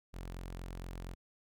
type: tone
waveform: sawtooth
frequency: 44.23 Hz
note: F1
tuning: 23 cents sharp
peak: -38 dBFS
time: 0.13-1.15 s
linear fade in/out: 20 ms
effects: none